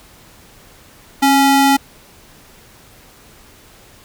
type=ring-modulated tone; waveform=square; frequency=554.4 Hz; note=C#5; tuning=in tune; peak=-7 dBFS; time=1.22-1.77 s; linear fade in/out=10 ms; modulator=283 Hz; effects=pink hiss -45 dBFS RMS until 4.04 s